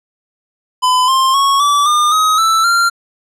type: tone with pitch steps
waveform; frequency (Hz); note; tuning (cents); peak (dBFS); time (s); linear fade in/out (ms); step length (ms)
square; 1009 / 1055.5 / 1104.1 / 1155 / 1208.3 / 1263.9 / 1322.2 / 1383.1; B5 / C6 / C#6 / D6 / D6 / D#6 / E6 / F6; +37 / +15 / -7 / -29 / +49 / +27 / +5 / -17; -10; 0.82-2.9; 20; 260
effects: low-pass 10000 Hz 12 dB/octave